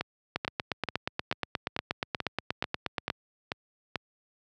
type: two click trains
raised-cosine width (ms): 0.3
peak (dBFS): -12 / -14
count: 24 / 10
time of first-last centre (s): 0.36-3.101 / 0.01-3.957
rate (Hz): 8.39 / 2.28
effects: high-pass 80 Hz 12 dB/octave